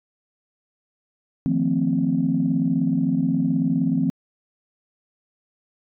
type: chord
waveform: sine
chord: F dominant seventh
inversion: third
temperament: equal with one note detuned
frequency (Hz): 155.56 / 174.61 / 225.5 / 261.6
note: Eb3 / F3 / A3 / C4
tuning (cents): 0 / 0 / +43 / 0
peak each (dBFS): -26 / -23 / -25 / -21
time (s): 1.46-4.1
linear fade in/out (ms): 0
effects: tanh soft clip ceiling -9 dBFS